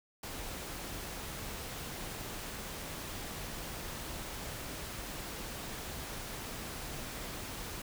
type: noise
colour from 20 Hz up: pink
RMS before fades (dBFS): -42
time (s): 0.23-7.82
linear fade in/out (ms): 5
effects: none